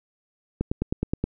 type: click train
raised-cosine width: 3 ms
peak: -11 dBFS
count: 7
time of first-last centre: 0.61-1.24 s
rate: 9.52 Hz
effects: none